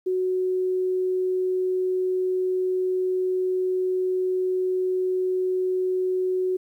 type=tone; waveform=sine; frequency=370 Hz; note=F#4; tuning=in tune; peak=-21 dBFS; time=0.06-6.57 s; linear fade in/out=10 ms; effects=10-bit